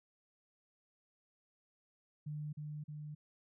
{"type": "tone with echo", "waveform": "sine", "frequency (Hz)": 150, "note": "D3", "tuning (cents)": 37, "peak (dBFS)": -39, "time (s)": [2.26, 2.53], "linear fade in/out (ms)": 10, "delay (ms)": 310, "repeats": 2, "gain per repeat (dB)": -2, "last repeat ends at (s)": 3.15, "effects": []}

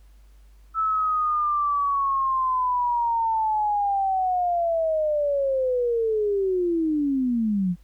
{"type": "linear sweep", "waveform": "sine", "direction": "down", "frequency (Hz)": [1317, 170], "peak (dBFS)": -20, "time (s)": [0.74, 7.76], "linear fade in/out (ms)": 50, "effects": ["added 50 Hz sine -48 dBFS peak until 7.83 s", "pink hiss -65 dBFS RMS until 7.83 s"]}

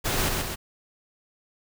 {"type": "noise with echo", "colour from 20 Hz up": "pink", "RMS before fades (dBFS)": -26, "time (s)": [0.04, 0.3], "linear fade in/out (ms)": 20, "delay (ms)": 130, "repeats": 2, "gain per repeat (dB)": -3, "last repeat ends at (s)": 0.56, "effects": []}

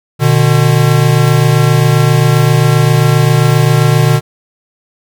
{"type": "tone pair together", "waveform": "square", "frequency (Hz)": [122.6, 150.15], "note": ["B2", "D3"], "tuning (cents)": [-12, 39], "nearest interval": "major third", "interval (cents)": 351, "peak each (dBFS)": -10, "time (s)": [0.19, 4.21], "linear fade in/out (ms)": 50, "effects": []}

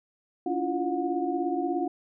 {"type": "tone cluster", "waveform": "sine", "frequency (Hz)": [284.8, 334.5, 351.3, 724], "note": ["C#4", "E4", "F4", "F#5"], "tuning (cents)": [47, 25, 10, -38], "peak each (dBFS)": -31, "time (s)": [0.46, 1.88], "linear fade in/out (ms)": 5, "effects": []}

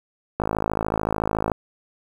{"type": "click train", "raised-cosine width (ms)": 1, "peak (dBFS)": -8, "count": 61, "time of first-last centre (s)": [0.4, 1.517], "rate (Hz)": 53.7, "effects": ["7-bit"]}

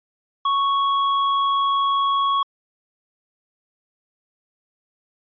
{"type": "tone with tanh clipping", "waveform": "triangle", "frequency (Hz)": 1108.7, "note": "C#6", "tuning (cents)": 0, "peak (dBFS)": -19, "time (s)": [0.45, 2.43], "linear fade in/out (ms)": 5, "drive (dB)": 16, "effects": ["resampled to 11025 Hz"]}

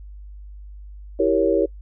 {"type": "chord", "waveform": "sine", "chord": "E diminished seventh", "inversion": "none", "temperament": "equal", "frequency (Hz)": [329.6, 392, 466.2, 554.4], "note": ["E4", "G4", "Bb4", "Db5"], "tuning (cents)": [0, 0, 0, 0], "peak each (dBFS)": -21, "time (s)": [1.19, 1.66], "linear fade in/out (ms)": 10, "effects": ["noise-tail reverb RT60 0.1 s tail -23 dB re dry", "added 50 Hz sine -36 dBFS peak until 1.81 s"]}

